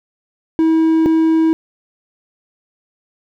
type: tone pair in turn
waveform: triangle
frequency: 322.2 / 322.2 Hz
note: E4 / E4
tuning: -39 / -39 cents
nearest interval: unison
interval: 0 cents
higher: neither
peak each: -8 dBFS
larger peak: neither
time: 0.59-1.06 / 1.06-1.53 s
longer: neither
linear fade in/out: 0 ms
effects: none